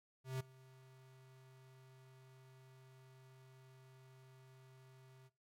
square tone with ADSR envelope, 130.81 Hz, C3, in tune, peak -38 dBFS, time 0.24-5.3 s, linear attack 160 ms, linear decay 11 ms, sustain -23 dB, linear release 37 ms, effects noise-tail reverb RT60 0.3 s tail -21 dB re dry + AAC 48 kbps

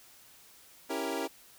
25% pulse chord, C# diminished seventh, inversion none, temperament equal, 277.2 / 329.6 / 392 / 466.2 Hz, C#4 / E4 / G4 / Bb4, 0 / 0 / 0 / 0 cents, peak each -34 dBFS, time 0.89-1.28 s, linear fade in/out 20 ms, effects white hiss -57 dBFS RMS until 1.58 s

